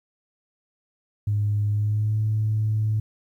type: tone with pitch glide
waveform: sine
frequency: 103.83 to 108.05 Hz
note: G#2 to A2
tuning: 0 to -31 cents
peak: -19 dBFS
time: 1.27-3 s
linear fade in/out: 5 ms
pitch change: +69 cents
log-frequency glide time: 1.69-2.19 s
effects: tanh soft clip ceiling -15 dBFS + 10-bit